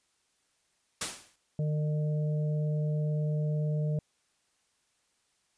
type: noise with exponential decay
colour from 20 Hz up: white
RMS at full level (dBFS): -28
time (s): 1.01-1.36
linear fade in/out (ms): 5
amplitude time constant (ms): 75
type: harmonic tone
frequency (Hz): 151.5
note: D#3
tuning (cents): -46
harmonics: 1 / 3 / 4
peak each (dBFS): -27 / -41 / -41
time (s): 1.59-3.99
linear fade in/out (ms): 2
effects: white hiss -73 dBFS RMS until 5.57 s + resampled to 22050 Hz